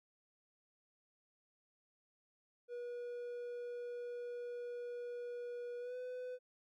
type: tone with pitch glide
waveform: triangle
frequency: 483.5 to 501.4 Hz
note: B4 to B4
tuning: -37 to +26 cents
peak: -40 dBFS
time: 2.68-6.39 s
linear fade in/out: 50 ms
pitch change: +63 cents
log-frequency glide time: 5.79-5.96 s
effects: none